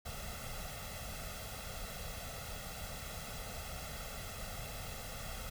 pink noise with comb filter, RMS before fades -44 dBFS, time 0.05-5.5 s, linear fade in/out 10 ms, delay 1.5 ms, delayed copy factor +0.8, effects none

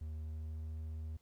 triangle tone with pitch glide, 77.78 to 78.73 Hz, D#2 to D#2, 0 to +21 cents, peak -38 dBFS, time 0.01-1.17 s, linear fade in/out 5 ms, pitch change +21 cents, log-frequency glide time 0.12-0.71 s, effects pink hiss -75 dBFS RMS until 1.21 s

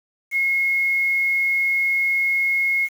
sine tone with quantisation, 2164 Hz, C#7, 42 cents flat, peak -17 dBFS, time 0.31-2.89 s, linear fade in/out 50 ms, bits 7, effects none

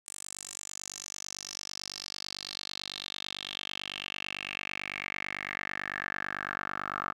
10% pulse tone with band-pass filter sweep, 49 Hz, G1, in tune, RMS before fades -39 dBFS, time 0.06-7.13 s, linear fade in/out 20 ms, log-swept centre 8400 to 1300 Hz, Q 5.1, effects none

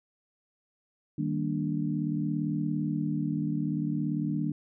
sine chord, Eb major seventh, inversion none, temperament equal, 155.56 / 196 / 233.1 / 293.7 Hz, Eb3 / G3 / Bb3 / D4, 0 / 0 / 0 / 0 cents, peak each -31 / -34 / -34 / -32 dBFS, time 1.18-4.52 s, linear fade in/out 5 ms, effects none

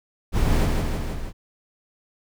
brown noise with echo, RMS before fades -18 dBFS, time 0.32-0.69 s, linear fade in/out 50 ms, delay 160 ms, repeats 4, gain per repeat -3 dB, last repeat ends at 1.33 s, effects none

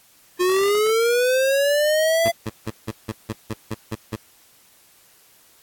square linear sweep, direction up, 355.1 to 680 Hz, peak -17 dBFS, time 0.39-2.32 s, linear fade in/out 20 ms
15% pulse tone bursts, 110.2 Hz, A2, 3 cents sharp, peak -18 dBFS, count 10, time 2.25-4.16 s, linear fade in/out 5 ms, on 38 ms, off 170 ms
effects white hiss -54 dBFS RMS until 5.62 s + AAC 64 kbps

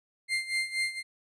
35% pulse tone with tremolo, 2098 Hz, C7, 4 cents sharp, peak -24 dBFS, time 0.28-1.03 s, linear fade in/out 50 ms, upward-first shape sine, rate 4.2 Hz, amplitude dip 80%, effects resampled to 24000 Hz

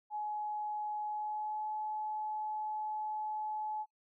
sine tone with pitch glide, 844 to 855.8 Hz, G#5 to A5, +28 to -48 cents, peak -35 dBFS, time 0.1-3.86 s, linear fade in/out 50 ms, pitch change +24 cents, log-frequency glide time 1.05-1.68 s, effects noise-tail reverb RT60 0.1 s tail -24 dB re dry

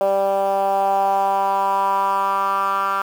10% pulse tone with band-pass filter sweep, 196 Hz, G3, in tune, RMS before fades -19 dBFS, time 0.01-3.02 s, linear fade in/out 0 ms, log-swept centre 610 to 1300 Hz, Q 4.5, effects 7-bit

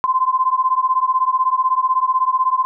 sine beating tone pair, 1027 / 1043 Hz, C6 / C6, -33 / -6 cents, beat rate 16 Hz, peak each -17 dBFS, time 0.04-2.65 s, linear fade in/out 0 ms, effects none

